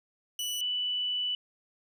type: tone pair in turn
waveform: sawtooth / sine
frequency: 2960 / 2973 Hz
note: F#7 / F#7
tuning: 0 / +8 cents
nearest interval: unison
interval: 8 cents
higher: second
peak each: -28 dBFS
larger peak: neither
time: 0.39-0.61 / 0.61-1.35 s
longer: second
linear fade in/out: 2 ms
effects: none